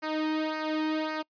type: tone with flanger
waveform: sawtooth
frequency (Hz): 311.1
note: D#4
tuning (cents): 0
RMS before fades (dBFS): -30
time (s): 0.02-1.23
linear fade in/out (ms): 20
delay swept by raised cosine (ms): 0.28 to 1.48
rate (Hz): 1.8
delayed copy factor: -0.75
effects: noise-tail reverb RT60 0.1 s tail -26 dB re dry + resampled to 11025 Hz